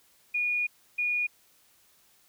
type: tone pair in turn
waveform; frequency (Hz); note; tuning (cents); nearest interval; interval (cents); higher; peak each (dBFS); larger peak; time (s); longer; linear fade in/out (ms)
sine; 2445 / 2445; D#7 / D#7; -31 / -31; unison; 0; neither; -25; neither; 0.34-0.67 / 0.98-1.27; first; 10
effects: white hiss -63 dBFS RMS until 2.28 s